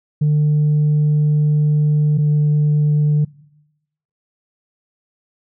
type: tone pair in turn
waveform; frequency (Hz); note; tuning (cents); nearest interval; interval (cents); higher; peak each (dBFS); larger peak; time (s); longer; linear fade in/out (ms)
sine; 150 / 149.22; D3 / D3; +37 / +28; unison; 9; first; -10; neither; 0.21-2.18 / 2.18-3.25; first; 10
effects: noise-tail reverb RT60 0.9 s tail -23 dB re dry + tanh soft clip ceiling -10 dBFS